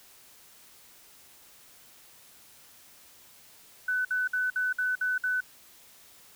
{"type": "tone bursts", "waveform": "sine", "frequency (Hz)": 1501, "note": "F#6", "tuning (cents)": 24, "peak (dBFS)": -25, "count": 7, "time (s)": [3.88, 5.406], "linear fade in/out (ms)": 5, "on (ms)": 170, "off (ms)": 56, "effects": ["white hiss -55 dBFS RMS until 6.35 s"]}